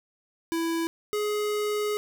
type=tone pair in turn; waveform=square; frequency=331.1 / 419.3 Hz; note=E4 / G#4; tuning=+8 / +17 cents; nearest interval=major third; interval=409 cents; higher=second; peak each=-26 dBFS; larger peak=neither; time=0.52-0.87 / 1.13-1.97 s; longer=second; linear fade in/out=0 ms; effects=none